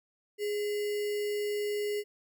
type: tone with sample-and-hold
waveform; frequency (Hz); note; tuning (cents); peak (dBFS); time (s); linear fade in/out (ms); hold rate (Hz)
sine; 415.3; G#4; 0; -29; 0.38-2.04; 50; 2450
effects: none